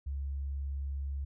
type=tone; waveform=sine; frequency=69.3 Hz; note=C#2; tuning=in tune; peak=-33 dBFS; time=0.06-1.25 s; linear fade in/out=10 ms; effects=none